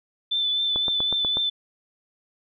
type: tone with vibrato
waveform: sine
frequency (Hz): 3520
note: A7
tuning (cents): 0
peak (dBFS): -21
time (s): 0.31-1.5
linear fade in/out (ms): 10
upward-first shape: triangle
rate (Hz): 3.9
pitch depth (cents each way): 28
type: click train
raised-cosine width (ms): 1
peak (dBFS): -17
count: 6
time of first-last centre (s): 0.76-1.371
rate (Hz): 8.19
effects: none